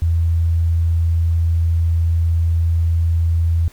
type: tone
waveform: sine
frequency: 83.2 Hz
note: E2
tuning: 17 cents sharp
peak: -13 dBFS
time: 0.02-3.68 s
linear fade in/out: 0 ms
effects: pink hiss -48 dBFS RMS until 3.72 s